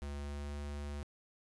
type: tone with pitch glide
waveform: square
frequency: 71.5 to 72.37 Hz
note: D2 to D2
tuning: -46 to -25 cents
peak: -40 dBFS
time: 0.02-1.03 s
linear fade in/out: 0 ms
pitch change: +21 cents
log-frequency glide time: 0.14-0.56 s
effects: resampled to 24000 Hz + 12-bit